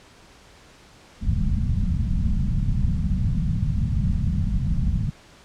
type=low-pass noise; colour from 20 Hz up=pink; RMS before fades=-22 dBFS; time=1.21-5.11 s; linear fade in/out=20 ms; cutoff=210 Hz; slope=48 dB/octave; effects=pink hiss -50 dBFS RMS until 5.44 s + low-pass 7000 Hz 12 dB/octave